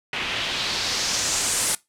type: noise with low-pass filter sweep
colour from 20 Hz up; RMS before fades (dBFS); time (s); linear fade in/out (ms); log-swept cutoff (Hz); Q
white; -25; 0.13-1.75; 2; 2600 to 9800; 2
effects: noise-tail reverb RT60 0.2 s tail -21 dB re dry